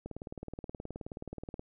click train, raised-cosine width 2 ms, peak -27 dBFS, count 30, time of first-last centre 0.06-1.594 s, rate 18.9 Hz, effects none

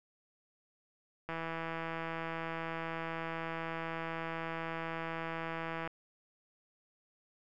click train, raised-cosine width 0.5 ms, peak -24 dBFS, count 753, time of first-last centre 1.29-5.875 s, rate 164 Hz, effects none

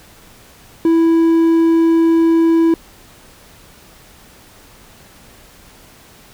triangle tone, 329.6 Hz, E4, in tune, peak -7 dBFS, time 0.85-2.74 s, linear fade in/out 2 ms, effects pink hiss -44 dBFS RMS until 6.33 s

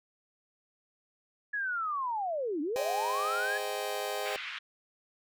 sine linear two-way sweep, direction down then up, 1709 to 277.2 to 1709 Hz, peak -30 dBFS, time 1.53-3.58 s, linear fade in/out 10 ms, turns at 2.61 s
sawtooth chord, Ab major seventh, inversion none, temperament just, 415.3 / 519.1 / 623 / 778.7 Hz, Ab4 / C5 / Eb5 / G5, 0 / -14 / +2 / -12 cents, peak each -34 dBFS, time 2.76-4.36 s, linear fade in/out 0 ms
white band-pass noise, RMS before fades -40 dBFS, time 4.25-4.59 s, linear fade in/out 10 ms, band 1400 to 3000 Hz, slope 24 dB/octave
effects none

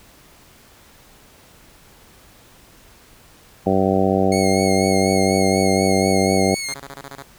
harmonic tone, 95.8 Hz, G2, 39 cents flat, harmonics 1 / 2 / 3 / 4 / 5 / 6 / 7 / 8, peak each -26 / -20 / -23 / -22 / -23 / -24 / -24 / -24 dBFS, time 3.66-6.55 s, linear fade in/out 5 ms
15% pulse tone with vibrato, 2169 Hz, C#7, 38 cents flat, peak -18 dBFS, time 4.32-6.74 s, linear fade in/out 2 ms, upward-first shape sine, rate 4.1 Hz, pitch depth 41 cents each way
5% pulse tone bursts, 138.59 Hz, C#3, in tune, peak -22 dBFS, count 8, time 6.68-7.226 s, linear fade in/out 5 ms, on 49 ms, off 22 ms
effects pink hiss -49 dBFS RMS until 7.38 s

